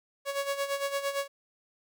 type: tone with tremolo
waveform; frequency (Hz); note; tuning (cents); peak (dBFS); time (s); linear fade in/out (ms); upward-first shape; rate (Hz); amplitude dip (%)
sawtooth; 558; C#5; +11; -23; 0.25-1.28; 50; sine; 8.8; 70
effects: none